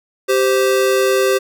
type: tone pair together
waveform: square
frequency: 390 / 520.1 Hz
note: G4 / C5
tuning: -9 / -10 cents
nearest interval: perfect fourth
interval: 499 cents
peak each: -15 / -17 dBFS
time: 0.28-1.39 s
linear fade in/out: 20 ms
effects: none